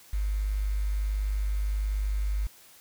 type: tone with quantisation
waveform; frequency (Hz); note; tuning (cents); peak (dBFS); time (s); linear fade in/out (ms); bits
sine; 50.7; G#1; -41; -25; 0.13-2.47; 5; 8
effects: white hiss -54 dBFS RMS until 2.8 s